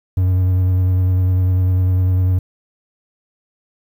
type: tone with vibrato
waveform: triangle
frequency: 92.1 Hz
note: F#2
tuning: 7 cents flat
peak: -10 dBFS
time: 0.17-2.39 s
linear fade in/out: 5 ms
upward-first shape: sine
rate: 10 Hz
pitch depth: 20 cents each way
effects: 8-bit